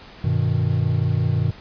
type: chord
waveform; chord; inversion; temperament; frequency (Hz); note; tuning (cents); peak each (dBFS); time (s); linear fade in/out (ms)
triangle; G augmented; none; equal; 98 / 123.47 / 155.56; G2 / B2 / D#3; 0 / 0 / 0; -20 / -19 / -21; 0.24-1.51; 5
effects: pink hiss -43 dBFS RMS until 1.6 s + resampled to 11025 Hz